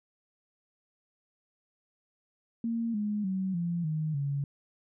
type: tone with pitch steps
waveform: sine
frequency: 230.4 / 208.9 / 189.32 / 171.61 / 155.56 / 141.01 Hz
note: A#3 / G#3 / F#3 / F3 / D#3 / C#3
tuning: -20 / +10 / +40 / -30 / 0 / +30 cents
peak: -28 dBFS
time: 2.64-4.44 s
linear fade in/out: 2 ms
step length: 300 ms
effects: none